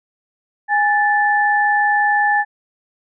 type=tone pair together; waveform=sine; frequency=827 / 1752.4 Hz; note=G#5 / A6; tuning=-8 / -7 cents; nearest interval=octave + minor second; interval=1301 cents; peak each=-15 / -16 dBFS; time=0.68-2.45 s; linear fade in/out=50 ms; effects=none